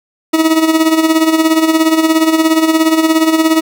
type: tone with tremolo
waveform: 40% pulse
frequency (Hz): 320.1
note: D#4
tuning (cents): +49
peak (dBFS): -5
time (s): 0.33-3.61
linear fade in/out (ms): 10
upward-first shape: sine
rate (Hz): 17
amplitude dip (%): 65
effects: none